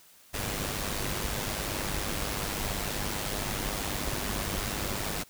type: noise with amplitude modulation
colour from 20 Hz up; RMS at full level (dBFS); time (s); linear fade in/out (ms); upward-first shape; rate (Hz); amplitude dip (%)
pink; -30; 0.33-5.24; 20; sine; 101; 55
effects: white hiss -57 dBFS RMS until 5.29 s